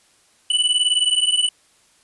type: beating tone pair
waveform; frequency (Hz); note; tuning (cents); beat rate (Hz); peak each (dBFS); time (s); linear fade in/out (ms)
square; 2960 / 2979; F#7 / F#7; 0 / +11; 19; -20 / -19; 0.5-1.49; 5
effects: white hiss -57 dBFS RMS until 2.03 s + resampled to 24000 Hz